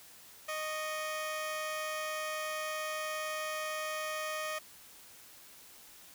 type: tone pair together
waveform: 15% pulse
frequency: 619.4 / 1108.7 Hz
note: D#5 / C#6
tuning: -8 / 0 cents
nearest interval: minor seventh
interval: 1008 cents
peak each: -29 / -40 dBFS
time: 0.48-4.59 s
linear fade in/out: 10 ms
effects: white hiss -55 dBFS RMS until 6.14 s